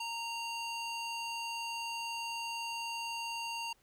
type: tone with band-pass filter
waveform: square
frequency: 926 Hz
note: A#5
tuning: 12 cents flat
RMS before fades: -39 dBFS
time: 0-3.73 s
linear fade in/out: 5 ms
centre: 3500 Hz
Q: 0.77
effects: pink hiss -70 dBFS RMS until 3.82 s